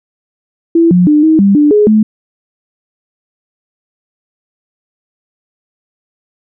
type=tone with pitch steps; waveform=sine; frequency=333.3 / 178.8 / 299.5 / 316.6 / 198.5 / 295.5 / 418.6 / 215.6 Hz; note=E4 / F3 / D4 / D#4 / G3 / D4 / G#4 / A3; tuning=+19 / +41 / +34 / +30 / +22 / +11 / +14 / -35 cents; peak=-4 dBFS; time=0.75-2.03 s; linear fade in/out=5 ms; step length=160 ms; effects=none